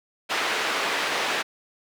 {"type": "band-pass noise", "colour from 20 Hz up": "white", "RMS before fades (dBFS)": -26, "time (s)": [0.29, 1.43], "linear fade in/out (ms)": 20, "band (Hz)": [370, 2600], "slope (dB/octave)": 12, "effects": []}